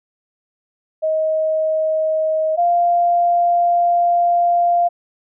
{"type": "tone pair in turn", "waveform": "sine", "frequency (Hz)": [630, 695.8], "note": ["D#5", "F5"], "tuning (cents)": [21, -7], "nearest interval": "major second", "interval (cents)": 172, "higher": "second", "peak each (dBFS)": [-15, -12], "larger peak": "second", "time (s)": [[1.02, 2.57], [2.57, 4.89]], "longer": "second", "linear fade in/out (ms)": 20, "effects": []}